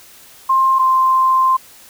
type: tone pair in turn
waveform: sine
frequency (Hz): 1058 / 1045.8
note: C6 / C6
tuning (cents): +19 / -1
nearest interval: unison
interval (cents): 20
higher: first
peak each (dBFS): -10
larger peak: neither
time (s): 0.49-0.79 / 0.79-1.57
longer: second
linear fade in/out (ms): 10
effects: white hiss -43 dBFS RMS until 1.89 s